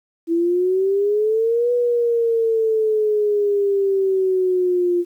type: exponential two-way sweep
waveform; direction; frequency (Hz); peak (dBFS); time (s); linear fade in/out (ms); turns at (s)
sine; up then down; 329.6 to 488.2 to 347.7; -15; 0.27-5.05; 50; 1.72
effects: 9-bit